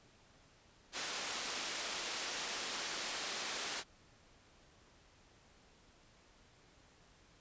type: band-pass noise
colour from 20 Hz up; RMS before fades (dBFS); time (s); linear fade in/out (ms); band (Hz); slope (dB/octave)
white; -41; 0.92-3.84; 50; 270 to 6100; 12
effects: pink hiss -65 dBFS RMS until 7.4 s + resampled to 16000 Hz